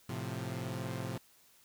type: chord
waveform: sawtooth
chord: F major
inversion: first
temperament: equal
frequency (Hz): 110 / 130.81 / 174.61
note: A2 / C3 / F3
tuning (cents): 0 / 0 / 0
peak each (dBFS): -37 / -36 / -39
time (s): 0.09-1.18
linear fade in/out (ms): 5
effects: white hiss -64 dBFS RMS until 1.64 s